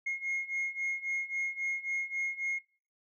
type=beating tone pair; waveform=sine; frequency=2149 / 2152.7 Hz; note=C7 / C7; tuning=+46 / +49 cents; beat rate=3.7 Hz; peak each=-35 / -33 dBFS; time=0.06-2.59 s; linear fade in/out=10 ms; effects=noise-tail reverb RT60 0.4 s tail -19 dB re dry + tanh soft clip ceiling -28 dBFS